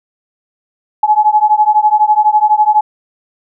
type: beating tone pair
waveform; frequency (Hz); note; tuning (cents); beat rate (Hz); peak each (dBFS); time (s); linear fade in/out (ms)
sine; 844 / 856; G#5 / A5; +28 / -48; 12; -10; 1.03-2.81; 5
effects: none